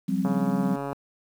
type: chord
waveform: sine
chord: F suspended second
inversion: none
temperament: equal with one note detuned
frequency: 178.8 / 196 / 261.6 Hz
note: F3 / G3 / C4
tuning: +41 / 0 / 0 cents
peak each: -27 / -25 / -28 dBFS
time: 0.08-0.76 s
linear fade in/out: 10 ms
type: click train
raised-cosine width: 1 ms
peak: -18 dBFS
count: 96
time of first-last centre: 0.25-0.929 s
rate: 140 Hz
effects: high-pass 100 Hz 12 dB/octave + 8-bit